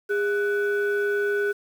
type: tone pair together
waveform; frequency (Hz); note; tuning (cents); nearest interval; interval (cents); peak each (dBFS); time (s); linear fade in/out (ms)
sine; 407.7 / 1488.6; G#4 / F#6; -32 / +10; octave + minor seventh; 2242; -21 / -25; 0.09-1.53; 20
effects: tanh soft clip ceiling -17 dBFS + 8-bit